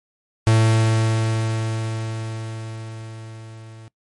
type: tone with level ramp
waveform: 45% pulse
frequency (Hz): 111.5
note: A2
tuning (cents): +23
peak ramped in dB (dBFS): -12 to -39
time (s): 0.47-3.88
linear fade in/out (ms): 0
effects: noise-tail reverb RT60 0.1 s tail -21 dB re dry + MP3 48 kbps